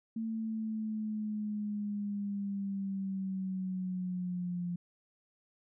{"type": "linear sweep", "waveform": "sine", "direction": "down", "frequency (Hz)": [224.9, 174.61], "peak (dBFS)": -33, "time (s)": [0.16, 4.76], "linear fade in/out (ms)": 5, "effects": []}